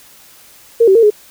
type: tone with pitch steps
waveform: sine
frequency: 462.6 / 384.3 / 458.7 / 419.2 Hz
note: A#4 / G4 / A#4 / G#4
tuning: -13 / -34 / -28 / +16 cents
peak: -5 dBFS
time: 0.8-1.104 s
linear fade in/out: 10 ms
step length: 76 ms
effects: white hiss -43 dBFS RMS until 1.3 s